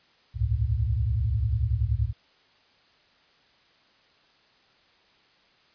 sine tone cluster, 64.6 / 74.7 / 103.2 / 113.9 Hz, C2 / D2 / G#2 / A#2, -21 / +30 / -10 / -40 cents, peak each -28 dBFS, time 0.34-2.13 s, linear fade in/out 50 ms, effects white hiss -61 dBFS RMS until 5.74 s + resampled to 11025 Hz

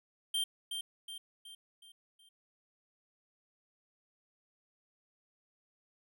square tone with echo, 3163 Hz, G7, 15 cents sharp, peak -31 dBFS, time 0.34-0.44 s, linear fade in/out 5 ms, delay 370 ms, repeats 5, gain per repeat -6 dB, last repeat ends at 2.29 s, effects none

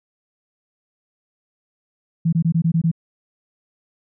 sine tone bursts, 164.81 Hz, E3, in tune, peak -14 dBFS, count 7, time 2.25-2.915 s, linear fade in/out 10 ms, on 77 ms, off 21 ms, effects none

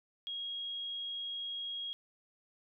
sine tone, 3284 Hz, G#7, 20 cents flat, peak -37 dBFS, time 0.27-1.93 s, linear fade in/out 0 ms, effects none

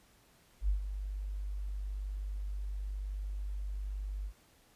sine tone with ADSR envelope, 49.49 Hz, G1, 17 cents sharp, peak -25 dBFS, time 0.61-4.33 s, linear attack 76 ms, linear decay 110 ms, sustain -10 dB, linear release 72 ms, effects pink hiss -65 dBFS RMS until 4.75 s + resampled to 32000 Hz

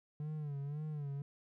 triangle tone with vibrato, 146.83 Hz, D3, in tune, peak -36 dBFS, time 0.2-1.22 s, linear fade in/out 2 ms, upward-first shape sine, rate 1.9 Hz, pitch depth 90 cents each way, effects none

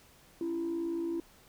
sine tone pair together, 277.2 / 335.9 Hz, C#4 / E4, 0 / +33 cents, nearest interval minor third, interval 333 cents, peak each -39 / -30 dBFS, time 0.41-1.2 s, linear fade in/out 2 ms, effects tanh soft clip ceiling -28 dBFS + pink hiss -60 dBFS RMS until 1.48 s

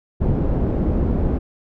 pink low-pass noise, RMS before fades -19 dBFS, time 0.2-1.39 s, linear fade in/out 20 ms, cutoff 390 Hz, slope 12 dB/octave, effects none

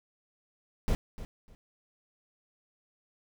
brown noise with echo, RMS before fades -26 dBFS, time 0.88-0.95 s, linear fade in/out 0 ms, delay 300 ms, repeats 2, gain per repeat -14 dB, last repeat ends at 1.55 s, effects none

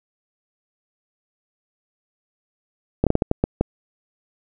slowing click train, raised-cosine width 2 ms, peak -3 dBFS, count 8, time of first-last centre 3.04-3.61 s, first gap 27 ms, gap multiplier 1.36, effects none

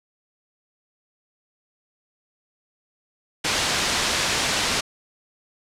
white low-pass noise, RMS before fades -23 dBFS, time 3.44-4.81 s, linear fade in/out 10 ms, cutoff 5600 Hz, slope 12 dB/octave, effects low-pass 10000 Hz 12 dB/octave

